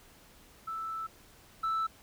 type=tone pair in turn; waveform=sine; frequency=1318.5 / 1318.5 Hz; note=E6 / E6; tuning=0 / 0 cents; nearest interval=unison; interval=0 cents; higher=neither; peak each=-34 / -26 dBFS; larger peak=second; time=0.67-1.07 / 1.63-1.87 s; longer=first; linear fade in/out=10 ms; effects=tanh soft clip ceiling -27 dBFS + pink hiss -58 dBFS RMS until 2.02 s